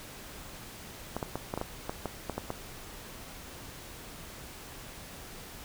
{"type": "clicks", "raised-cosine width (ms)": 1, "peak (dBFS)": -18, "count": 11, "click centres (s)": [1.166, 1.228, 1.356, 1.539, 1.576, 1.614, 1.895, 2.057, 2.297, 2.38, 2.504], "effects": ["pink hiss -46 dBFS RMS until 5.64 s"]}